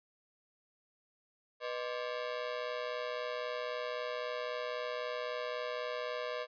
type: ring-modulated tone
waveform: sawtooth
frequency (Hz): 554.4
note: C#5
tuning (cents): 0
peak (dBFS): -29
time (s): 1.6-6.47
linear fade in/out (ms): 50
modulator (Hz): 61.9
effects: resampled to 11025 Hz